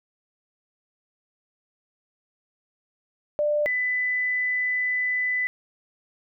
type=tone pair in turn; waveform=sine; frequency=594 / 1998 Hz; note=D5 / B6; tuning=+20 / +20 cents; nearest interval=octave + major sixth; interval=2100 cents; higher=second; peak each=-20 / -22 dBFS; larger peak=first; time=3.39-3.66 / 3.66-5.47 s; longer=second; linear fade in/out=0 ms; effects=none